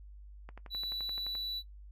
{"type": "click train", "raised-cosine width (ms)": 0.5, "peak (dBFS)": -33, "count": 11, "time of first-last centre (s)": [0.49, 1.352], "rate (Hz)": 11.6}
{"type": "tone", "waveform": "triangle", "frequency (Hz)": 3951, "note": "B7", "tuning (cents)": 0, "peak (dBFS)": -33, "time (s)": [0.7, 1.63], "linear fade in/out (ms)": 50}
{"effects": ["noise-tail reverb RT60 0.1 s tail -17 dB re dry", "added 50 Hz sine -48 dBFS peak until 1.91 s"]}